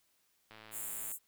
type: click train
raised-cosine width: 0.3 ms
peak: -36 dBFS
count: 67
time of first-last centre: 0.51-1.116 s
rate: 109 Hz
type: high-pass noise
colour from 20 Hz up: pink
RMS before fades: -41 dBFS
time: 0.71-1.19 s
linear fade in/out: 50 ms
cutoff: 7100 Hz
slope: 96 dB/octave
effects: white hiss -74 dBFS RMS until 1.27 s